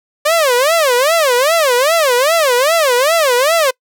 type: tone with vibrato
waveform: sawtooth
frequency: 571 Hz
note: D5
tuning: 49 cents flat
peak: -6 dBFS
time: 0.25-3.71 s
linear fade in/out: 10 ms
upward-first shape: sine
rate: 2.5 Hz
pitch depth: 290 cents each way
effects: noise-tail reverb RT60 0.1 s tail -25 dB re dry